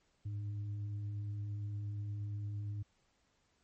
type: tone with frequency modulation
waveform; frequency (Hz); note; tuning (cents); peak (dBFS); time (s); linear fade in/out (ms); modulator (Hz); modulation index
sine; 103.8; G#2; 0; -37; 0.25-2.83; 10; 199; 0.22
effects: pink hiss -75 dBFS RMS until 3.63 s + MP3 32 kbps